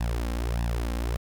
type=tone with flanger; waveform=sawtooth; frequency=58.27 Hz; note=A#1; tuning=in tune; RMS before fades=-28 dBFS; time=0-1.17 s; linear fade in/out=10 ms; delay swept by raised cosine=1.1 to 3.8 ms; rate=1.6 Hz; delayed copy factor=+0.95; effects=10-bit